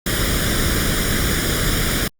pink noise with comb filter, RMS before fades -19 dBFS, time 0.06-2.08 s, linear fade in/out 5 ms, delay 0.57 ms, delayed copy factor +0.7, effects Opus 48 kbps

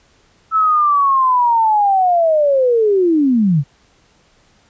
sine linear sweep, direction down, 1318.5 to 130 Hz, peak -10 dBFS, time 0.51-3.64 s, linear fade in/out 50 ms, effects pink hiss -54 dBFS RMS until 4.69 s + resampled to 16000 Hz

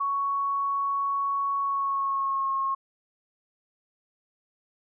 sine tone with pitch glide, 1113 to 1083.2 Hz, C#6 to C#6, +7 to -40 cents, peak -24 dBFS, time 0-2.75 s, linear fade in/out 10 ms, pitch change -47 cents, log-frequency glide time 1.6-2.51 s, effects none

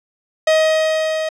45% pulse tone with level ramp, 631 Hz, D#5, 24 cents sharp, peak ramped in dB -10 to -19 dBFS, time 0.47-1.29 s, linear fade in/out 5 ms, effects low-pass 6000 Hz 12 dB/octave

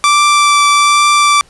sawtooth tone with vibrato, 1169 Hz, D6, 8 cents flat, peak -3 dBFS, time 0.04-1.41 s, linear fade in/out 0 ms, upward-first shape triangle, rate 1.2 Hz, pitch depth 11 cents each way, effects pink hiss -47 dBFS RMS until 1.49 s + resampled to 24000 Hz

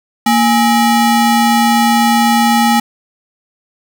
square ring-modulated tone, 530 Hz, C5, 22 cents sharp, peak -6 dBFS, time 0.26-2.8 s, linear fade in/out 5 ms, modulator 298 Hz, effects none

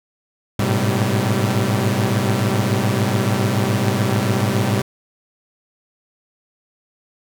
sawtooth tone cluster, 104 / 111 / 127.4 / 193.3 Hz, G#2 / A2 / C3 / G3, +3 / +16 / -46 / -24 cents, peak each -18 dBFS, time 0.59-4.82 s, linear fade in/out 5 ms, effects none

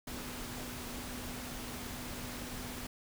sine tone in noise, 246.9 Hz, B3, in tune, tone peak -47 dBFS, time 0.07-2.87 s, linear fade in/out 5 ms, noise pink, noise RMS -43 dBFS, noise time 0.07-2.87 s, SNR -7 dB, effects none

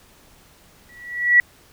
sine tone with exponential growth, 1940 Hz, B6, 31 cents flat, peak -7 dBFS, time 0.89-1.4 s, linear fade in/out 1 ms, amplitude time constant 110 ms, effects pink hiss -52 dBFS RMS until 1.72 s

